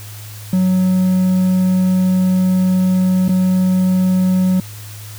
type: tone with dropouts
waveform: triangle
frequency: 185 Hz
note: F#3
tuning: in tune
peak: -9 dBFS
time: 0.53-4.6 s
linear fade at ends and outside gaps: 2 ms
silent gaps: 3.281-3.292 s
effects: added 105 Hz sine -31 dBFS peak until 5.18 s + white hiss -37 dBFS RMS until 5.18 s